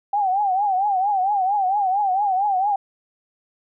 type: tone with vibrato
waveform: sine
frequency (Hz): 784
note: G5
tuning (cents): 0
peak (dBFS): -17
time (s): 0.13-2.76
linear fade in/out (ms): 5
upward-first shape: triangle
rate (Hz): 4.4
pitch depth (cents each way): 140
effects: none